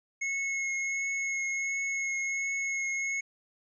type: tone with vibrato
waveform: square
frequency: 2178 Hz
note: C#7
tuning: 31 cents flat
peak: -30 dBFS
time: 0.21-3.21 s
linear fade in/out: 10 ms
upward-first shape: triangle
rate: 1.4 Hz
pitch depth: 14 cents each way
effects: resampled to 22050 Hz + 12-bit